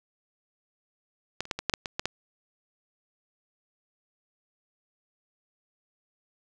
clicks, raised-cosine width 0.2 ms, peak -12 / -26 / -11 / -15 / -7 / -7 / -15 / -11 / -10 dBFS, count 9, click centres 1.406 / 1.454 / 1.512 / 1.59 / 1.697 / 1.738 / 1.858 / 1.995 / 2.056 s, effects none

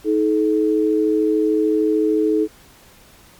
sine tone pair together, 316.5 / 430 Hz, D#4 / A4, +30 / -40 cents, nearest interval perfect fourth, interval 530 cents, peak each -17 dBFS, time 0.04-2.48 s, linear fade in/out 50 ms, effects pink hiss -48 dBFS RMS until 3.39 s + MP3 96 kbps

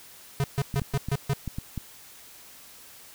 square tone bursts, 139.3 Hz, C#3, 9 cents sharp, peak -23 dBFS, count 6, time 0.4-1.334 s, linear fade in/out 0 ms, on 39 ms, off 140 ms
clicks, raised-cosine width 5 ms, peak -19 dBFS, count 7, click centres 0.742 / 0.818 / 0.943 / 1.086 / 1.477 / 1.585 / 1.777 s
effects white hiss -49 dBFS RMS until 3.14 s

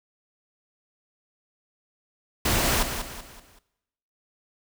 pink noise with echo, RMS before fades -23 dBFS, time 2.45-2.83 s, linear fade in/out 5 ms, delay 190 ms, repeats 4, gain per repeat -8 dB, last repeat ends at 3.59 s, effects noise-tail reverb RT60 0.9 s tail -18 dB re dry

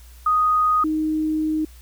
sine tone pair in turn, 1244.5 / 311.1 Hz, D#6 / D#4, 0 / 0 cents, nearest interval 2 octaves, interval 2400 cents, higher first, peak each -15 / -19 dBFS, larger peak first, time 0.26-0.84 / 0.84-1.65 s, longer second, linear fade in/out 5 ms, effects added 60 Hz sine -42 dBFS peak until 1.81 s + white hiss -52 dBFS RMS until 1.81 s

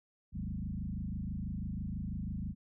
sine tone with frequency modulation, 130.2 Hz, C3, 8 cents flat, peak -35 dBFS, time 0.32-2.55 s, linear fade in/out 50 ms, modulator 26.1 Hz, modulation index 3.4, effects none

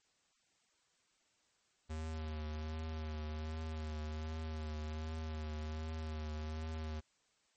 square tone with vibrato, 78 Hz, D#2, 5 cents sharp, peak -40 dBFS, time 1.89-7.01 s, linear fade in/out 20 ms, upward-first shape triangle, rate 1.3 Hz, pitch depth 35 cents each way, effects white hiss -75 dBFS RMS until 7.56 s + MP3 32 kbps

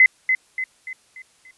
sine tone with echo, 2041 Hz, C7, 44 cents flat, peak -8 dBFS, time 0-0.06 s, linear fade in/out 2 ms, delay 290 ms, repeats 5, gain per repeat -7 dB, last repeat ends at 1.51 s, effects white hiss -58 dBFS RMS until 1.57 s + resampled to 24000 Hz

